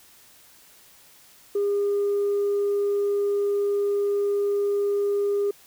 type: tone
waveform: sine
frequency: 405.3 Hz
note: G#4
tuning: 42 cents flat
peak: -19 dBFS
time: 1.55-5.51 s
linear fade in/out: 5 ms
effects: tanh soft clip ceiling -18 dBFS + white hiss -53 dBFS RMS until 5.66 s